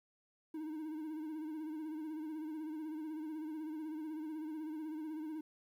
triangle tone with vibrato, 311.1 Hz, D#4, in tune, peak -38 dBFS, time 0.54-5.41 s, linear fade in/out 5 ms, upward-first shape sine, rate 16 Hz, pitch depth 57 cents each way, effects 12-bit

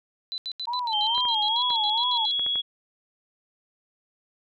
sine tone bursts, 4008 Hz, B7, 25 cents sharp, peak -29 dBFS, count 15, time 0.32-2.311 s, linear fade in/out 0 ms, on 59 ms, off 79 ms
sine tone with vibrato, 915 Hz, A#5, 32 cents flat, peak -26 dBFS, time 0.67-2.26 s, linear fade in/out 10 ms, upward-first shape sine, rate 2.3 Hz, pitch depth 150 cents each way
sine tone with pitch glide, 3136 to 3342 Hz, G7 to G#7, 0 to +10 cents, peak -23 dBFS, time 0.92-2.62 s, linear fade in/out 20 ms, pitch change +110 cents, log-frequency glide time 1.1-1.63 s
clicks, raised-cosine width 0.5 ms, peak -24 dBFS, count 6, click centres 1.18 / 1.253 / 1.705 / 2.395 / 2.464 / 2.557 s
effects none

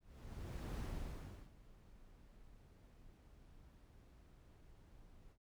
brown noise with ADSR envelope, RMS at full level -42 dBFS, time 0-5.38 s, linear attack 790 ms, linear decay 710 ms, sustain -20 dB, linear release 70 ms, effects none

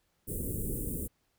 pink band-stop noise, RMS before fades -35 dBFS, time 0.27-1.08 s, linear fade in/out 20 ms, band 470 to 8600 Hz, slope 48 dB/octave, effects pink hiss -75 dBFS RMS until 1.38 s

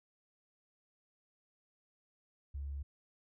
triangle tone with tanh clipping, 70.3 Hz, C#2, 25 cents sharp, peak -38 dBFS, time 2.54-2.83 s, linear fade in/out 10 ms, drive 4 dB, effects none

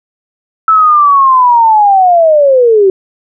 sine linear sweep, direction down, 1318.5 to 372 Hz, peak -3 dBFS, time 0.68-2.9 s, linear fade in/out 2 ms, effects none

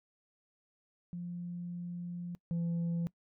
sine tone pair in turn, 174.7 / 169.43 Hz, F3 / E3, +1 / +48 cents, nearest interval minor second, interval 53 cents, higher first, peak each -37 / -28 dBFS, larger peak second, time 1.13-2.35 / 2.51-3.07 s, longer first, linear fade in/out 0 ms, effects noise-tail reverb RT60 0.1 s tail -23 dB re dry + tanh soft clip ceiling -30 dBFS

